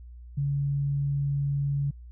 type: tone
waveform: sine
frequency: 141.1 Hz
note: C#3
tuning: 31 cents sharp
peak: -24 dBFS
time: 0.37-1.91 s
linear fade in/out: 10 ms
effects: added 60 Hz sine -42 dBFS peak until 2.11 s